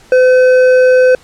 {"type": "tone with hard clipping", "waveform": "triangle", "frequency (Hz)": 509, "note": "C5", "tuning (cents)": -48, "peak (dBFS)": -6, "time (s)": [0.12, 1.15], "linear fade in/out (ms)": 2, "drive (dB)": 11, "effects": ["pink hiss -43 dBFS RMS until 1.23 s", "low-pass 9000 Hz 12 dB/octave"]}